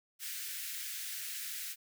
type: high-pass noise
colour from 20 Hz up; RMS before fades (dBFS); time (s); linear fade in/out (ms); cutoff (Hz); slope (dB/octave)
white; -41; 0.19-1.76; 50; 1500; 48
effects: none